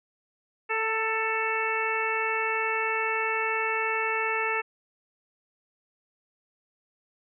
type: harmonic tone with a mistuned harmonic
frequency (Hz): 442.5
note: A4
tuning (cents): +10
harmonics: 1 / 2 / 3 / 4 / 5 / 6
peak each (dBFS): -32 / -32 / -32 / -32 / -32 / -32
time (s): 0.69-4.62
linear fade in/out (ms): 20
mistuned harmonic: 2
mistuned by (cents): +18
effects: none